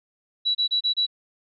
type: tone bursts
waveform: sine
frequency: 3923 Hz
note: B7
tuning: 12 cents flat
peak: -19 dBFS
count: 5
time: 0.45-1.066 s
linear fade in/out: 20 ms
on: 100 ms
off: 29 ms
effects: none